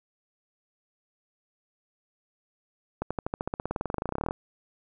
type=accelerating click train; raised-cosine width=1 ms; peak=-15 dBFS; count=28; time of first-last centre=3.02-4.309 s; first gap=86 ms; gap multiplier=0.95; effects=none

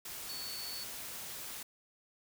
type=tone in noise; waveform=sine; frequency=4450 Hz; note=C#8; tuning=6 cents sharp; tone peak=-42 dBFS; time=0.29-0.84 s; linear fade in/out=5 ms; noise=white; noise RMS=-44 dBFS; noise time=0.05-1.63 s; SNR=-1 dB; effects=none

